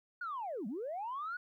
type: linear two-way sweep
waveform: sine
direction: down then up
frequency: 1480 to 185 to 1480 Hz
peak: -36 dBFS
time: 0.21-1.37 s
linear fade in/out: 5 ms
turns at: 0.67 s
effects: tanh soft clip ceiling -33 dBFS + 13-bit